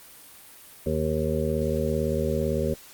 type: harmonic tone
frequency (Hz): 77.78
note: D#2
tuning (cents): 0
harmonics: 1 / 2 / 3 / 5 / 6 / 7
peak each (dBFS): -30 / -30 / -30 / -30 / -30 / -30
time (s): 0.86-2.74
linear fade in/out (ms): 5
effects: white hiss -48 dBFS RMS until 2.93 s + Opus 32 kbps